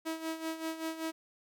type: tone with tremolo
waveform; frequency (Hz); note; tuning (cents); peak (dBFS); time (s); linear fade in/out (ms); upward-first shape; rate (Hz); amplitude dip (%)
sawtooth; 322.3; E4; -39; -29; 0.05-1.12; 20; sine; 5.2; 70
effects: none